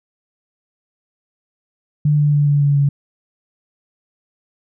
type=tone with pitch steps; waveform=sine; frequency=148.6 / 147.15 / 145.71 / 144.29 / 142.88 / 141.48 Hz; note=D3 / D3 / D3 / D3 / D3 / C#3; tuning=+21 / +4 / -13 / -30 / -47 / +36 cents; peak=-11 dBFS; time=2.05-2.89 s; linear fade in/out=5 ms; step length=140 ms; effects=none